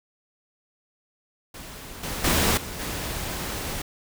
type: noise with level steps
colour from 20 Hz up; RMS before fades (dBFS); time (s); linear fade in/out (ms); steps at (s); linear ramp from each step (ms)
pink; -40 / -31 / -21 / -35 / -31; 1.54-3.82; 5; 2.03 / 2.24 / 2.57 / 2.79; 5
effects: none